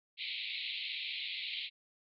white band-pass noise, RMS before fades -40 dBFS, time 0.17-1.7 s, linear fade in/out 50 ms, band 2100 to 4200 Hz, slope 96 dB/octave, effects none

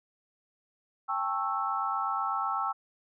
sine chord, A dominant seventh, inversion third, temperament just, 792 / 880 / 1100 / 1320 Hz, G5 / A5 / C#6 / E6, +18 / 0 / -14 / +2 cents, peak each -34 / -36 / -34 / -31 dBFS, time 1.08-2.73 s, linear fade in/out 20 ms, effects none

